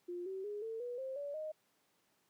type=tone with pitch steps; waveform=sine; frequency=352.4 / 382.1 / 414.3 / 449.2 / 487 / 528 / 572.5 / 620.7 Hz; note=F4 / G4 / G#4 / A4 / B4 / C5 / D5 / D#5; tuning=+16 / -44 / -4 / +36 / -24 / +16 / -44 / -4 cents; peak=-39 dBFS; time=0.08-1.52 s; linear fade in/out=10 ms; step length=180 ms; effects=pink hiss -75 dBFS RMS until 2.29 s + high-pass 200 Hz 12 dB/octave